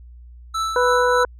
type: tone with tremolo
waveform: square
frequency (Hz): 1318.5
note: E6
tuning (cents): 0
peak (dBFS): -20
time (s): 0.54-1.24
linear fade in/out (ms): 10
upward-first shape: triangle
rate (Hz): 3.3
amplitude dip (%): 55
type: harmonic tone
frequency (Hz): 493.9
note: B4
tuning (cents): 0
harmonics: 1 / 2 / 3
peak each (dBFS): -17 / -20 / -22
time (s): 0.76-1.25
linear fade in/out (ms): 2
effects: added 60 Hz sine -39 dBFS peak until 1.39 s + low-pass 8000 Hz 12 dB/octave